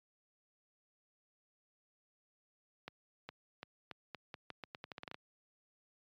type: accelerating click train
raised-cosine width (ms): 0.3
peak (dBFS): -28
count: 16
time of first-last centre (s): 2.88-5.144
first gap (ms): 410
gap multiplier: 0.83
effects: high-pass 100 Hz 12 dB/octave + MP3 96 kbps